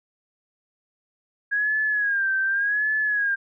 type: tone with vibrato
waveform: sine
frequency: 1640 Hz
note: G#6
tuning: 22 cents flat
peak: -20 dBFS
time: 1.51-3.36 s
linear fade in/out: 20 ms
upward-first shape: sine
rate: 0.87 Hz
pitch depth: 91 cents each way
effects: none